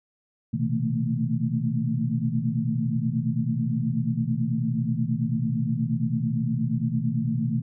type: tone cluster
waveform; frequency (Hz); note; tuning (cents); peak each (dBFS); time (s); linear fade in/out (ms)
sine; 121.2 / 131 / 160.6 / 219.3 / 228; B2 / C3 / E3 / A3 / A#3; -32 / +2 / -45 / -6 / -38; -29; 0.53-7.62; 10
effects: none